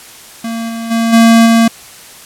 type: tone with level steps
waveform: square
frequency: 228.6 Hz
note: A#3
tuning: 34 cents flat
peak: -18 / -20 / -11 / -4 / -6 dBFS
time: 0.44-1.68 s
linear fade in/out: 5 ms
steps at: 0.68 / 0.9 / 1.12 / 1.45 s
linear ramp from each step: 20 ms
effects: white hiss -35 dBFS RMS until 2.25 s + low-pass 12000 Hz 12 dB/octave